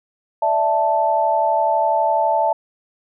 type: chord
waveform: sine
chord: D suspended second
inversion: none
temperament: equal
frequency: 587.3 / 659.3 / 880 Hz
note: D5 / E5 / A5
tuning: 0 / 0 / 0 cents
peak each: -23 / -19 / -17 dBFS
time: 0.42-2.53 s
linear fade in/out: 5 ms
effects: none